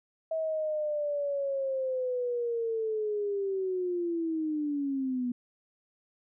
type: linear sweep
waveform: sine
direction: down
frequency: 647 to 241.8 Hz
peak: -28 dBFS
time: 0.31-5.32 s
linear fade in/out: 5 ms
effects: none